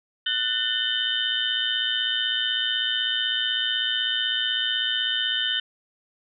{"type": "tone cluster", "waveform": "sine", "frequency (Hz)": [1488, 1799, 2992, 3108, 3624], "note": ["F#6", "A6", "F#7", "G7", "A#7"], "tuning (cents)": [9, 38, 19, -16, -50], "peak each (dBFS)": [-31, -32, -26, -28, -30], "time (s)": [0.26, 5.6], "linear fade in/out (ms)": 5, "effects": []}